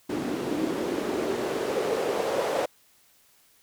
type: noise with band-pass filter sweep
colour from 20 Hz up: white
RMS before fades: -28 dBFS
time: 0.09-2.66 s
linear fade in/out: 10 ms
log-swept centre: 270 to 540 Hz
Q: 3.2
effects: white hiss -61 dBFS RMS until 3.62 s